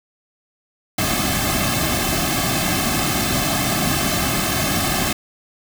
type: noise with comb filter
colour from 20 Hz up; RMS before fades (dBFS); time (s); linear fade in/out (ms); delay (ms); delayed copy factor
pink; -20; 0.98-5.13; 5; 2.1; -1
effects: none